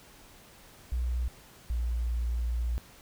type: tone pair in turn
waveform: sine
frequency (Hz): 61.1 / 59.05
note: B1 / A#1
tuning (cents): -18 / +23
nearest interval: minor second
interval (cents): 59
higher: first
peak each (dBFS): -27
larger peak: neither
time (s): 0.92-1.28 / 1.7-2.78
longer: second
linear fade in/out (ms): 0
effects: pink hiss -54 dBFS RMS until 3.01 s